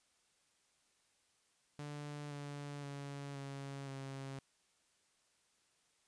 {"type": "tone with pitch steps", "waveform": "sawtooth", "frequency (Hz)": [146.6, 143.83, 141.12, 138.45, 135.84], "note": ["D3", "D3", "C#3", "C#3", "C#3"], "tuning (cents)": [-3, -36, 31, -2, -35], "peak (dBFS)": -40, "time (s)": [1.79, 4.39], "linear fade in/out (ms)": 0, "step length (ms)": 520, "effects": ["white hiss -75 dBFS RMS until 6.07 s", "resampled to 22050 Hz"]}